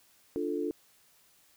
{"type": "chord", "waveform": "sine", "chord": "D minor", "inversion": "none", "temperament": "equal", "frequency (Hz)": [293.7, 349.2, 440], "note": ["D4", "F4", "A4"], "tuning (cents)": [0, 0, 0], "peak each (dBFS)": -34, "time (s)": [0.36, 0.71], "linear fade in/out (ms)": 0, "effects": ["white hiss -64 dBFS RMS until 1.56 s"]}